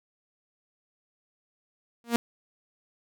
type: tone with exponential growth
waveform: sawtooth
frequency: 234.9 Hz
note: A#3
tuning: 13 cents sharp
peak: -13 dBFS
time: 2.04-2.16 s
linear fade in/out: 0 ms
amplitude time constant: 24 ms
effects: none